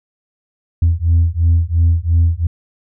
sine beating tone pair, 82.41 / 85.31 Hz, E2 / F2, 0 / -40 cents, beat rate 2.9 Hz, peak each -12 dBFS, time 0.82-2.47 s, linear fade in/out 5 ms, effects tanh soft clip ceiling -6 dBFS

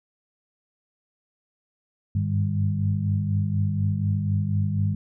sine tone cluster, 96.9 / 101 / 153.5 / 200 Hz, G2 / G#2 / D#3 / G3, -20 / -48 / -23 / +35 cents, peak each -31 / -23 / -28 / -29 dBFS, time 2.15-4.95 s, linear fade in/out 5 ms, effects none

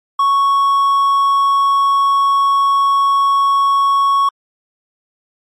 triangle tone, 1108.7 Hz, C#6, in tune, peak -8 dBFS, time 0.19-4.29 s, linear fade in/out 5 ms, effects MP3 64 kbps

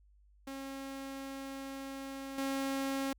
sawtooth tone with level steps, 271.4 Hz, C#4, 36 cents flat, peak -37 / -29 dBFS, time 0.47-3.13 s, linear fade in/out 5 ms, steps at 2.38 s, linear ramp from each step 2 ms, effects added 50 Hz sine -61 dBFS peak until 3.18 s

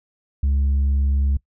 sine tone, 69.2 Hz, C#2, 2 cents flat, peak -13 dBFS, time 0.43-1.37 s, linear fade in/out 5 ms, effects noise-tail reverb RT60 0.1 s tail -24 dB re dry + tanh soft clip ceiling -15 dBFS

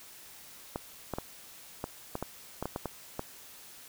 clicks, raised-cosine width 1 ms, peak -19 dBFS, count 11, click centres 0.759 / 1.137 / 1.185 / 1.841 / 2.154 / 2.226 / 2.626 / 2.656 / 2.761 / 2.857 / 3.194 s, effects white hiss -51 dBFS RMS until 3.88 s

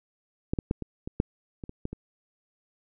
clicks, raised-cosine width 3 ms, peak -13 / -14 / -12 / -20 / -21 / -9 / -24 / -26 / -18 / -23 dBFS, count 10, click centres 0.535 / 0.588 / 0.711 / 0.823 / 1.075 / 1.201 / 1.638 / 1.694 / 1.854 / 1.93 s, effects none

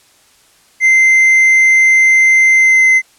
triangle tone with pitch glide, 2078 to 2060 Hz, C7 to C7, -12 to -28 cents, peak -4 dBFS, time 0.8-3.02 s, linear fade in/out 50 ms, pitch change -16 cents, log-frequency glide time 2.55-2.9 s, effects white hiss -49 dBFS RMS until 3.18 s + low-pass 10000 Hz 12 dB/octave

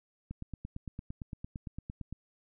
click train, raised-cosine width 5 ms, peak -27 dBFS, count 17, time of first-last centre 0.31-2.126 s, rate 8.81 Hz, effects none

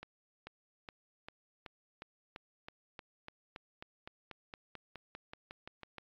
accelerating click train, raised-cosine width 0.3 ms, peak -29 dBFS, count 23, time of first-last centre 0.03-5.983 s, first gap 440 ms, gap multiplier 0.95, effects low-pass 5000 Hz 12 dB/octave + AAC 64 kbps

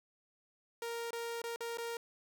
sawtooth tone with dropouts, 466.2 Hz, A#4, in tune, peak -34 dBFS, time 0.82-1.97 s, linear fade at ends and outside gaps 2 ms, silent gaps 1.107-1.13 / 1.418-1.439 / 1.561-1.606 / 1.773-1.783 s, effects none

